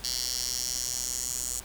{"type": "tone with high-pass filter sweep", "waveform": "10% pulse", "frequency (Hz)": 125.1, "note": "B2", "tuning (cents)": 23, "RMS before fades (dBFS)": -32, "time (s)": [0.04, 1.6], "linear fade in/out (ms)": 2, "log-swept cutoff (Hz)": [4800, 7300], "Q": 3.4, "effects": ["added 50 Hz sine -47 dBFS peak until 1.64 s", "pink hiss -47 dBFS RMS until 1.64 s"]}